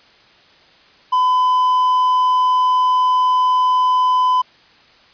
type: tone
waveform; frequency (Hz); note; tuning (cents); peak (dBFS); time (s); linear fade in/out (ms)
triangle; 1008; B5; +35; -10; 1.12-4.42; 10
effects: white hiss -49 dBFS RMS until 5.13 s + resampled to 11025 Hz